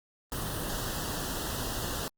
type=band-stop noise; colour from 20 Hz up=pink; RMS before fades=-34 dBFS; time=0.32-2.08 s; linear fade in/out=0 ms; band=1900 to 2700 Hz; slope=96 dB/octave; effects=Opus 32 kbps